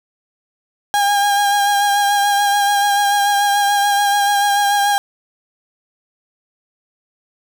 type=tone with vibrato; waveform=35% pulse; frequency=811 Hz; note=G#5; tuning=41 cents flat; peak=-11 dBFS; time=0.94-4.98 s; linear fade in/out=0 ms; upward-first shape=sine; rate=6.9 Hz; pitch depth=24 cents each way; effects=none